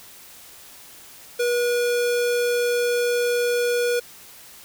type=tone; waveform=square; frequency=482.9 Hz; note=B4; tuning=39 cents flat; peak=-20 dBFS; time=1.39-4 s; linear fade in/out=10 ms; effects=white hiss -45 dBFS RMS until 4.64 s